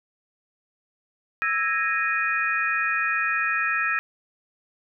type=tone cluster; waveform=sine; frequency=1320 / 1655 / 1858 / 2471 Hz; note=E6 / G#6 / A#6 / D#7; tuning=+2 / -6 / -6 / -13 cents; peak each=-27 dBFS; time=1.42-3.99 s; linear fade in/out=0 ms; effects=none